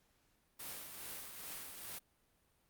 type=noise with tremolo; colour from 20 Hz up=white; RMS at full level=-45 dBFS; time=0.59-1.99 s; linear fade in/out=10 ms; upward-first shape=triangle; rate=2.4 Hz; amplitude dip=50%; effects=pink hiss -75 dBFS RMS until 2.69 s + Opus 48 kbps